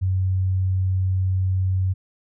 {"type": "tone", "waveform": "sine", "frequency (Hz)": 93.7, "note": "F#2", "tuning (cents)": 22, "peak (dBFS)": -18, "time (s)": [0.01, 1.94], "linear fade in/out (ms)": 20, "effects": []}